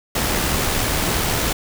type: noise with amplitude modulation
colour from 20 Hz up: pink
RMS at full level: -19 dBFS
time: 0.15-1.53 s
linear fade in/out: 5 ms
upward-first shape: sine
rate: 76.8 Hz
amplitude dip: 30%
effects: none